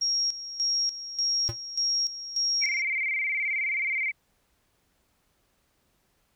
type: tone with tremolo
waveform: sine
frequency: 5588 Hz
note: F8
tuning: in tune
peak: -23 dBFS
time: 0.01-2.82 s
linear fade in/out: 10 ms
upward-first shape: square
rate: 1.7 Hz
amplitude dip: 75%
type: tone with exponential decay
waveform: square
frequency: 115.1 Hz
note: A#2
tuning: 22 cents flat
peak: -25 dBFS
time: 1.49-1.57 s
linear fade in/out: 0 ms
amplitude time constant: 17 ms
type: tone with vibrato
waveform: sine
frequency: 2200 Hz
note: C#7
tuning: 14 cents flat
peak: -25 dBFS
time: 2.61-4.12 s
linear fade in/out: 20 ms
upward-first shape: square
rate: 19 Hz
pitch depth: 77 cents each way
effects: pink hiss -70 dBFS RMS until 6.35 s